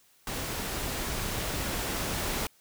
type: noise with level ramp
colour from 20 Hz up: pink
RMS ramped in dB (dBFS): -34 to -31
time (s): 0.27-2.47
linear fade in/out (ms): 2
effects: white hiss -63 dBFS RMS until 2.6 s